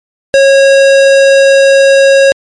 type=tone with hard clipping; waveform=sine; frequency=547 Hz; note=C#5; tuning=23 cents flat; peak=-4 dBFS; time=0.34-2.32 s; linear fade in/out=0 ms; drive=18 dB; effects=MP3 48 kbps